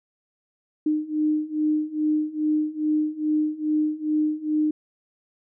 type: beating tone pair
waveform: sine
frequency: 304.3 / 306.7 Hz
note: D#4 / D#4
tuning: -38 / -25 cents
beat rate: 2.4 Hz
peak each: -25 / -23 dBFS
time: 0.86-4.71 s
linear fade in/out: 5 ms
effects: none